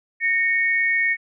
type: tone pair together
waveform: sine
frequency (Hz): 1848 / 2216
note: A#6 / C#7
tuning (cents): -16 / -1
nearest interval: minor third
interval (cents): 315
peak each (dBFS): -20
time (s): 0.2-1.17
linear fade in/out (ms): 50
effects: none